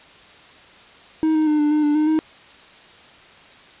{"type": "tone with pitch steps", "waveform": "triangle", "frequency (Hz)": [315.5, 311.1, 302.4, 296.8, 302.9, 295.1, 305.7, 313.9], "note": ["D#4", "D#4", "D#4", "D4", "D#4", "D4", "D#4", "D#4"], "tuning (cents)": [24, 0, -49, 18, -46, 8, -30, 15], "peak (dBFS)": -13, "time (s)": [1.23, 2.19], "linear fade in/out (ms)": 0, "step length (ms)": 120, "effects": ["white hiss -46 dBFS RMS until 3.8 s", "resampled to 8000 Hz"]}